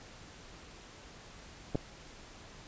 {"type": "clicks", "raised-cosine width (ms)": 2, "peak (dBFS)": [-22, -17], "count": 2, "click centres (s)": [1.748, 1.755], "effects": ["pink hiss -52 dBFS RMS until 2.67 s", "resampled to 16000 Hz"]}